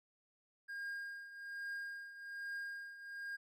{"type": "tone with tremolo", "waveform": "triangle", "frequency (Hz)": 1617, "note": "G#6", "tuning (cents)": -47, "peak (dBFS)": -38, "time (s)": [0.68, 3.37], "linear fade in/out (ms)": 20, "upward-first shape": "triangle", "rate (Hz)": 1.2, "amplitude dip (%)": 75, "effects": []}